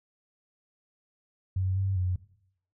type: tone with pitch steps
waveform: sine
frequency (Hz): 93.9 / 96.6 / 91.1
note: F#2 / G2 / F#2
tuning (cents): +26 / -25 / -26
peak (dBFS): -25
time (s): 1.56-2.16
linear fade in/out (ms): 5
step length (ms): 200
effects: noise-tail reverb RT60 0.7 s tail -17 dB re dry